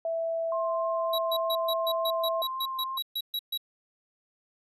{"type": "tone", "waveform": "sine", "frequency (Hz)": 659.3, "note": "E5", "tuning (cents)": 0, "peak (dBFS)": -27, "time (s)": [0.05, 2.42], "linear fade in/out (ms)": 2}
{"type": "tone with vibrato", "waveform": "sine", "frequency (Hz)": 1054, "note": "C6", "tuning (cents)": 12, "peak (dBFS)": -31, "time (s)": [0.52, 2.98], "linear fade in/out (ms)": 2, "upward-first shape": "triangle", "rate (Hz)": 3.4, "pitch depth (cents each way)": 16}
{"type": "tone bursts", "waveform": "square", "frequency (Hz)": 3880, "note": "B7", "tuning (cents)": -31, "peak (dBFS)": -29, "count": 14, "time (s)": [1.13, 3.576], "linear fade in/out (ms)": 5, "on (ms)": 54, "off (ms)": 130}
{"effects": ["resampled to 32000 Hz"]}